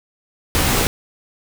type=noise with comb filter; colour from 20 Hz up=pink; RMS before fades=-17 dBFS; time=0.55-0.87 s; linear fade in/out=0 ms; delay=18 ms; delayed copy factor=-0.7; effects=none